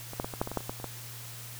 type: clicks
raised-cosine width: 1 ms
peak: -26 / -16 / -19 / -23 / -13 / -21 / -22 / -14 / -30 / -19 / -29 / -21 dBFS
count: 12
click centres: 0.134 / 0.199 / 0.245 / 0.338 / 0.415 / 0.474 / 0.516 / 0.573 / 0.606 / 0.695 / 0.8 / 0.843 s
effects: added 118 Hz sine -45 dBFS peak until 1.59 s + white hiss -45 dBFS RMS until 1.59 s